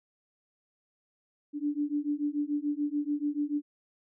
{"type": "beating tone pair", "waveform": "sine", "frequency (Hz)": [289.4, 296.3], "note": ["D4", "D4"], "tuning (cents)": [-25, 15], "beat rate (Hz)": 6.9, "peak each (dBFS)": -31, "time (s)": [1.53, 3.62], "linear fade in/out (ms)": 50, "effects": []}